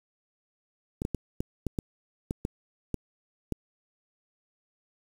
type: clicks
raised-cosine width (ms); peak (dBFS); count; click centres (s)
3; -16; 10; 1.019 / 1.051 / 1.147 / 1.405 / 1.667 / 1.788 / 2.309 / 2.451 / 2.943 / 3.523
effects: 7-bit